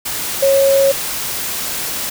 sine tone in noise, 548 Hz, C#5, 20 cents flat, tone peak -9 dBFS, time 0.42-0.92 s, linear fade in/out 10 ms, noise white, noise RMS -22 dBFS, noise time 0.05-2.1 s, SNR +10 dB, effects none

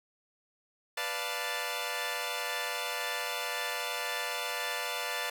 10% pulse chord, B half-diminished seventh, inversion none, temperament equal, 493.9 / 587.3 / 698.5 / 880 Hz, B4 / D5 / F5 / A5, 0 / 0 / 0 / 0 cents, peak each -30 dBFS, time 0.97-5.3 s, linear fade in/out 5 ms, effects none

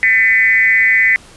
sine tone with frequency modulation, 2010 Hz, B6, 30 cents sharp, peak -8 dBFS, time 0.03-1.16 s, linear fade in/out 0 ms, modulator 218 Hz, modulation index 0.86, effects pink hiss -41 dBFS RMS until 1.36 s + resampled to 24000 Hz

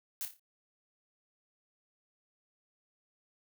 blue noise with echo, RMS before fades -37 dBFS, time 0.21-0.25 s, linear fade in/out 0 ms, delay 29 ms, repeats 5, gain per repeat -7 dB, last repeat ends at 0.395 s, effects none

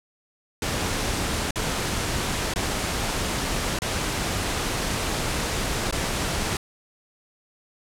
pink noise with dropouts, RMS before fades -26 dBFS, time 0.62-6.57 s, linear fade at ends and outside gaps 2 ms, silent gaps 1.508-1.557 / 2.538-2.559 / 3.789-3.819 / 5.911-5.925 s, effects low-pass 10000 Hz 12 dB/octave

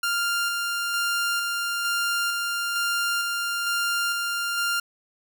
sawtooth tone with tremolo, 1396.9 Hz, F6, in tune, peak -19 dBFS, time 0.03-4.8 s, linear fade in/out 5 ms, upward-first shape square, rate 1.1 Hz, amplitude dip 25%, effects none

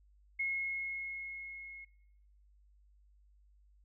sine tone with level ramp, 2167 Hz, C#7, 40 cents flat, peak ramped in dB -31 to -47 dBFS, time 0.39-1.85 s, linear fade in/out 10 ms, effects noise-tail reverb RT60 1.0 s tail -23 dB re dry + added 50 Hz sine -62 dBFS peak until 3.84 s

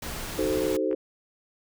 pink noise, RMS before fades -35 dBFS, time 0.02-0.77 s, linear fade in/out 5 ms
sine chord, D# diminished seventh, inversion none, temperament equal with one note detuned, 311.1 / 377.3 / 440 / 523.3 Hz, D#4 / F#4 / A4 / C5, 0 / +34 / 0 / 0 cents, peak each -29 dBFS, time 0.38-0.95 s, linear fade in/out 5 ms
clicks, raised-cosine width 0.5 ms, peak -28 dBFS, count 2, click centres 0.913 / 0.929 s
effects none

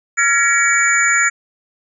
sine tone cluster, 1377 / 1681 / 1899 / 2263 / 6970 Hz, F6 / G#6 / A#6 / C#7 / A8, -25 / +20 / +32 / +35 / -17 cents, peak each -18 dBFS, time 0.17-1.3 s, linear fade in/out 20 ms, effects none

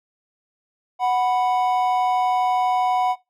triangle tone pair together, 740 / 987.8 Hz, F#5 / B5, 0 / 0 cents, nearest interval perfect fourth, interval 500 cents, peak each -16 / -22 dBFS, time 0.99-3.16 s, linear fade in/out 50 ms, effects noise-tail reverb RT60 0.2 s tail -19 dB re dry

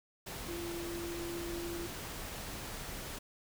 sine tone in noise, 341.9 Hz, F4, 37 cents flat, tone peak -39 dBFS, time 0.48-1.87 s, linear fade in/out 10 ms, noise pink, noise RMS -43 dBFS, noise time 0.26-3.19 s, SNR +1 dB, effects none

